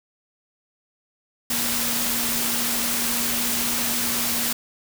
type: tone in noise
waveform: sine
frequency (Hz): 236.8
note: A#3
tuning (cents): +27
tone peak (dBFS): -32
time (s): 1.5-4.53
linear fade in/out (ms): 5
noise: white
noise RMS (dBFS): -24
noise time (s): 1.5-4.53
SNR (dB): -11
effects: none